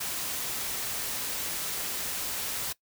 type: noise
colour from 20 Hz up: white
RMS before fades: -33 dBFS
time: 0-2.73 s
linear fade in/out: 10 ms
effects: noise-tail reverb RT60 0.1 s tail -20 dB re dry